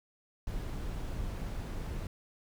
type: noise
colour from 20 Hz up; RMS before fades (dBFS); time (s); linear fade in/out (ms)
brown; -37; 0.47-2.07; 2
effects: none